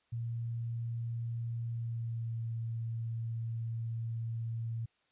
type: tone with pitch glide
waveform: sine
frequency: 116.54 to 114.54 Hz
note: A#2 to A#2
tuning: 0 to -30 cents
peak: -34 dBFS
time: 0.12-4.86 s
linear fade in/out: 10 ms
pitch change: -30 cents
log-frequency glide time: 1.7-2.38 s
effects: white hiss -74 dBFS RMS until 5.11 s + resampled to 8000 Hz